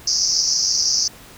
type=band-pass noise; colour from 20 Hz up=white; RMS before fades=-19 dBFS; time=0.07-1.08 s; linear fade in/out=5 ms; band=4800 to 6100 Hz; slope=96 dB/octave; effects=pink hiss -43 dBFS RMS until 1.37 s